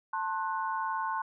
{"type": "chord", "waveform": "sine", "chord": "F# diminished", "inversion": "first", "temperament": "just", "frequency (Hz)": [888, 1065.6, 1480], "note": ["A5", "C6", "F#6"], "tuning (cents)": [16, 31, 0], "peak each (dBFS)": [-33, -33, -38], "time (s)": [0.13, 1.22], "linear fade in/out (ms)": 5, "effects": []}